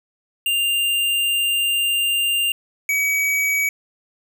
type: tone pair in turn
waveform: square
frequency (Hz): 2794 / 2271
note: F7 / C#7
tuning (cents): 0 / +41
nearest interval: major third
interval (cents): 359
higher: first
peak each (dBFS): -18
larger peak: neither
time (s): 0.46-2.52 / 2.89-3.69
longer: first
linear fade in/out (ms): 2
effects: none